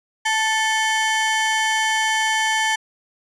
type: ring-modulated tone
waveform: 30% pulse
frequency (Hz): 1318.5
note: E6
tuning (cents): 0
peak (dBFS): -12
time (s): 0.25-2.76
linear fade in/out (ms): 10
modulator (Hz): 442
effects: resampled to 22050 Hz